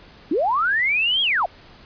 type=linear two-way sweep; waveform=sine; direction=up then down; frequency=265.6 to 3322 to 601 Hz; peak=-17 dBFS; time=0.31-1.46 s; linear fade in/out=5 ms; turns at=1.22 s; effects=pink hiss -47 dBFS RMS until 1.85 s + resampled to 11025 Hz